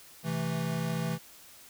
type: chord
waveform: square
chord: A minor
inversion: first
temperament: equal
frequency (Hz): 130.81 / 164.81 / 220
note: C3 / E3 / A3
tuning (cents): 0 / 0 / 0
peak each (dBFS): -37 / -32 / -38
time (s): 0.23-1.19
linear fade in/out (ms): 50
effects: white hiss -53 dBFS RMS until 1.69 s